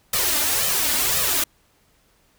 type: noise with flanger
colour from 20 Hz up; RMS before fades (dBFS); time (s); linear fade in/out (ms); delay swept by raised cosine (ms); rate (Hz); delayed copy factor
white; -21; 0.13-1.44; 5; 1.6 to 3.4; 1.9; +0.85
effects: pink hiss -61 dBFS RMS until 2.38 s